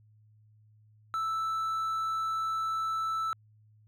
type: tone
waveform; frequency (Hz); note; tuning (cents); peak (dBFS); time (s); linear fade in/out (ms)
triangle; 1318.5; E6; 0; -27; 1.14-3.33; 0
effects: added 107 Hz sine -58 dBFS peak until 3.87 s